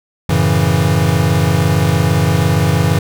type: chord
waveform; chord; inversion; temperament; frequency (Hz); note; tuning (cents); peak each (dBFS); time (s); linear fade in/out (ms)
square; F# minor seventh; none; equal; 92.5 / 110 / 138.59 / 164.81; F#2 / A2 / C#3 / E3; 0 / 0 / 0 / 0; -17 / -19 / -17 / -16; 0.29-2.99; 5
effects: none